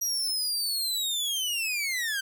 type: linear sweep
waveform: sawtooth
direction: down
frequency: 5770 to 1539 Hz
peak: -24 dBFS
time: 0.01-2.21 s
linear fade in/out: 10 ms
effects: none